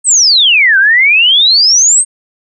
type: exponential two-way sweep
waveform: sine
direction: down then up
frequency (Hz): 8660 to 1514 to 8660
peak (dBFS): -4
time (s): 0.04-2.05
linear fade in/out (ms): 50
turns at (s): 0.78
effects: none